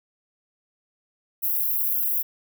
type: high-pass noise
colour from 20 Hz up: white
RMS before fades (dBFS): -24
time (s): 1.42-2.23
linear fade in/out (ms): 20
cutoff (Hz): 12000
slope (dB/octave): 48
effects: none